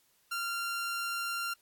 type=tone; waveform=sawtooth; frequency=1384 Hz; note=F6; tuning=16 cents flat; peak=-29 dBFS; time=0.31-1.54 s; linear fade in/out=10 ms; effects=white hiss -69 dBFS RMS until 1.61 s + AAC 64 kbps